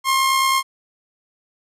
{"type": "tone with amplitude modulation", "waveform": "sawtooth", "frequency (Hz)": 1067, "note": "C6", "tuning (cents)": 34, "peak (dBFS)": -10, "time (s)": [0.04, 0.63], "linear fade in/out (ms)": 50, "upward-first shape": "sine", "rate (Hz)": 69.1, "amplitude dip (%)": 35, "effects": ["resampled to 32000 Hz"]}